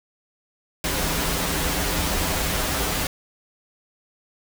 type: noise with comb filter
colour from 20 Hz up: pink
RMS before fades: -24 dBFS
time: 0.84-3.07 s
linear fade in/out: 2 ms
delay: 8.7 ms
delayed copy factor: -0.65
effects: none